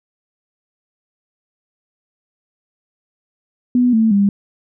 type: tone with pitch steps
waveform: sine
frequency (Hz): 246.9 / 222.5 / 200.5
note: B3 / A3 / G3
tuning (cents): 0 / +20 / +39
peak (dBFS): -10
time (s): 3.75-4.29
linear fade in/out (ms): 2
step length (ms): 180
effects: none

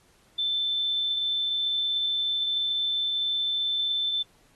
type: tone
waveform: sine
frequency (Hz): 3536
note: A7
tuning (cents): +8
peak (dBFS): -24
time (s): 0.38-4.23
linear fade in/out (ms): 10
effects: pink hiss -62 dBFS RMS until 4.55 s + AAC 32 kbps

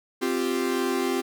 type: chord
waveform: 45% pulse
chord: C suspended fourth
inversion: none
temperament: equal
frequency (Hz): 261.6 / 349.2 / 392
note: C4 / F4 / G4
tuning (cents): 0 / 0 / 0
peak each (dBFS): -28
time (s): 0.21-1.22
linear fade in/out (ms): 20
effects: none

